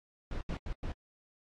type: noise bursts at uneven times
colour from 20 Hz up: brown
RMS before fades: -36 dBFS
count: 4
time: 0.31-0.41 / 0.49-0.57 / 0.66-0.73 / 0.83-0.92 s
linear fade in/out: 2 ms
effects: low-pass 5000 Hz 12 dB/octave + AAC 32 kbps